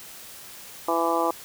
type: harmonic tone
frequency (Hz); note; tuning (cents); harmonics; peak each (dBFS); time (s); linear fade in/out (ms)
167.1; E3; +24; 2 / 3 / 4 / 5 / 6 / 7; -28 / -28 / -28 / -28 / -28 / -28; 0.88-1.31; 5
effects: white hiss -43 dBFS RMS until 1.44 s